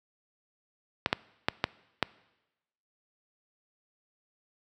clicks, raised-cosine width 0.3 ms, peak -7 dBFS, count 5, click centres 1.061 / 1.129 / 1.485 / 1.641 / 2.027 s, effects noise-tail reverb RT60 1.0 s tail -22 dB re dry + high-pass 80 Hz 12 dB/octave

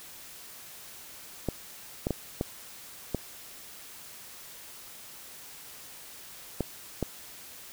clicks, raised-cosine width 2 ms, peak -14 dBFS, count 7, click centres 1.487 / 2.069 / 2.107 / 2.411 / 3.147 / 6.607 / 7.027 s, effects white hiss -47 dBFS RMS until 7.72 s

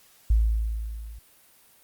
sine tone with level ramp, 55 Hz, A1, in tune, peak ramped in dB -15 to -38 dBFS, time 0.3-1.19 s, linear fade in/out 5 ms, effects white hiss -57 dBFS RMS until 1.83 s + Opus 48 kbps

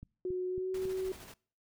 click train, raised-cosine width 5 ms, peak -34 dBFS, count 4, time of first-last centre 0.03-0.854 s, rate 3.64 Hz
sine tone with pitch glide, 366.1 to 376.2 Hz, F#4 to F#4, -18 to +29 cents, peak -32 dBFS, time 0.25-1.12 s, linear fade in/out 2 ms, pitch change +47 cents, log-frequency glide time 0.48-0.74 s
pink noise with tremolo, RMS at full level -49 dBFS, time 0.74-1.34 s, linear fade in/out 5 ms, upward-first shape square, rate 13 Hz, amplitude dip 40%
effects noise-tail reverb RT60 0.5 s tail -25 dB re dry

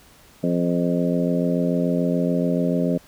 harmonic tone with a mistuned harmonic, 86.9 Hz, F2, 8 cents flat, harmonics 2 / 3 / 4 / 5 / 6 / 7, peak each -22 / -23 / -31 / -29 / -28 / -28 dBFS, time 0.43-2.98 s, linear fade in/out 10 ms, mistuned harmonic 7, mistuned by +20 cents, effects pink hiss -51 dBFS RMS until 3.07 s

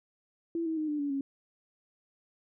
sine tone with pitch steps, 334 / 321.3 / 309.1 / 297.4 / 286.1 / 275.2 Hz, E4 / E4 / D#4 / D4 / D4 / C#4, +23 / -44 / -11 / +22 / -45 / -12 cents, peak -29 dBFS, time 0.55-1.21 s, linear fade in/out 2 ms, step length 110 ms, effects none

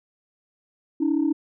sine tone pair together, 285.4 / 320.4 Hz, D4 / E4, -49 / -49 cents, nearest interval major second, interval 200 cents, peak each -21 dBFS, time 1-1.33 s, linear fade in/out 10 ms, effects tanh soft clip ceiling -14 dBFS

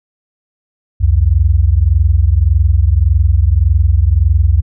sine tone pair together, 65.41 / 87.14 Hz, C2 / F2, 0 / -3 cents, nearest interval perfect fourth, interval 497 cents, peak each -10 dBFS, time 1-4.62 s, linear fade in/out 20 ms, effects none

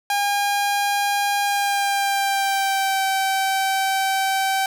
sawtooth tone with pitch glide, 810 to 772.5 Hz, G#5 to G5, -43 to -26 cents, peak -15 dBFS, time 0.1-4.66 s, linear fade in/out 2 ms, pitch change -83 cents, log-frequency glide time 1.44-3.05 s, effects none

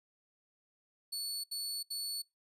sawtooth tone bursts, 4435 Hz, C#8, in tune, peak -33 dBFS, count 3, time 1.12-2.222 s, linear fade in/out 10 ms, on 320 ms, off 71 ms, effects noise-tail reverb RT60 0.2 s tail -24 dB re dry + resampled to 32000 Hz

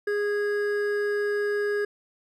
triangle tone pair together, 412.5 / 1651 Hz, G#4 / G#6, -12 / -11 cents, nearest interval 2 octaves, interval 2401 cents, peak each -22 / -30 dBFS, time 0.07-1.85 s, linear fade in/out 5 ms, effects none

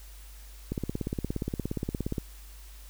click train, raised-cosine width 3 ms, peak -17 dBFS, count 26, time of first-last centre 0.72-2.182 s, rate 17.1 Hz, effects added 50 Hz sine -45 dBFS peak until 2.89 s + white hiss -54 dBFS RMS until 2.89 s

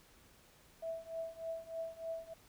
sine tone with tremolo, 656 Hz, E5, 9 cents flat, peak -36 dBFS, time 0.82-2.34 s, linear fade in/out 10 ms, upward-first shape triangle, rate 3.3 Hz, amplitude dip 95%, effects pink hiss -64 dBFS RMS until 2.48 s

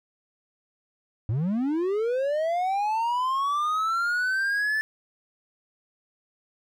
triangle linear sweep, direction up, 100.4 to 1760 Hz, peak -21 dBFS, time 1.29-4.81 s, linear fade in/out 0 ms, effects none

